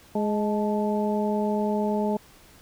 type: harmonic tone with a mistuned harmonic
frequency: 209.1 Hz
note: G#3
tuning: 12 cents sharp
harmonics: 1 / 2 / 3 / 4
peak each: -25 / -28 / -30 / -31 dBFS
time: 0.15-2.17 s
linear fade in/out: 5 ms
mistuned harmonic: 4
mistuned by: +65 cents
effects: pink hiss -53 dBFS RMS until 2.61 s